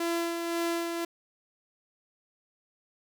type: tone with tremolo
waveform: sawtooth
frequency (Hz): 338.1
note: E4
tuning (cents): +44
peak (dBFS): -23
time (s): 0-1.05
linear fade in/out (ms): 5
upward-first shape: sine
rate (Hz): 1.9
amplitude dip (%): 40
effects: none